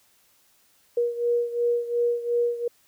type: beating tone pair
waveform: sine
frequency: 475.9 / 478.7 Hz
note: A#4 / A#4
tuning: +36 / +46 cents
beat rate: 2.8 Hz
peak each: -23 / -27 dBFS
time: 0.97-2.68 s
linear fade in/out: 5 ms
effects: white hiss -62 dBFS RMS until 2.87 s